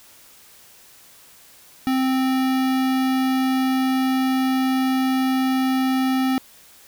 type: tone with notch filter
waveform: square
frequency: 261.6 Hz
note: C4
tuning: in tune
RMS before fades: -20 dBFS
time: 1.87-6.38 s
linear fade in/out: 0 ms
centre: 7600 Hz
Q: 1.1
effects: white hiss -49 dBFS RMS until 6.87 s